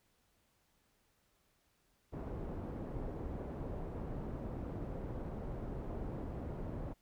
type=low-pass noise; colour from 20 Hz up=pink; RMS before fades=-42 dBFS; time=2.12-6.94 s; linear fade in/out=20 ms; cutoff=600 Hz; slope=12 dB/octave; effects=pink hiss -75 dBFS RMS until 7.01 s